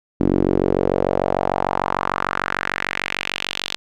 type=tone with band-pass filter sweep; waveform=sawtooth; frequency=46.68 Hz; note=F#1; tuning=16 cents sharp; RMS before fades=-21 dBFS; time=0.2-3.76 s; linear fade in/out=0 ms; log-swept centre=290 to 3700 Hz; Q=2.4; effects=none